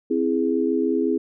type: chord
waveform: sine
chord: C augmented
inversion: none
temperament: equal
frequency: 261.6 / 329.6 / 415.3 Hz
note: C4 / E4 / G#4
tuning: 0 / 0 / 0 cents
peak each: -23 dBFS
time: 0.1-1.18 s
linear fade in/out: 10 ms
effects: none